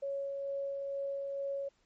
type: tone with tremolo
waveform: sine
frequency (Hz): 555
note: C#5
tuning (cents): +2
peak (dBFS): -33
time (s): 0.02-1.69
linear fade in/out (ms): 10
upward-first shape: sine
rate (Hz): 2.2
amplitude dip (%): 25
effects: pink hiss -73 dBFS RMS until 1.85 s + MP3 32 kbps